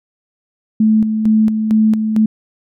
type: tone with tremolo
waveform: sine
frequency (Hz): 217.6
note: A3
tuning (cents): -19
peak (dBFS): -8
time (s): 0.8-2.26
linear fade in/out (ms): 5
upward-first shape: square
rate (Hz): 2.2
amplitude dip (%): 50
effects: none